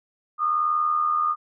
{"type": "tone with amplitude modulation", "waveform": "sine", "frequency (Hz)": 1221, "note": "D#6", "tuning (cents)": -33, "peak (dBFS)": -17, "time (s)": [0.38, 1.36], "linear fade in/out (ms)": 50, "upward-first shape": "sine", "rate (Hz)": 80.9, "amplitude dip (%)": 55, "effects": []}